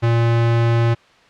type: tone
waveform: square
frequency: 116.54 Hz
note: A#2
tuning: in tune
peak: -14 dBFS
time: 0.02-0.95 s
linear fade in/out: 20 ms
effects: white hiss -50 dBFS RMS until 1.29 s + low-pass 3000 Hz 12 dB/octave